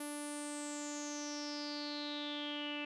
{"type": "tone with low-pass filter sweep", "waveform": "sawtooth", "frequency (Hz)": 293.7, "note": "D4", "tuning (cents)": 0, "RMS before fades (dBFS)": -42, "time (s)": [0, 2.85], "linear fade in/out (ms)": 5, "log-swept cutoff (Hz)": [11000, 2700], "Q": 9.7, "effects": []}